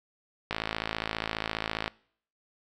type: click train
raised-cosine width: 0.3 ms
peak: -13 dBFS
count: 76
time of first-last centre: 0.51-1.879 s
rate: 54.8 Hz
effects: noise-tail reverb RT60 0.6 s tail -24 dB re dry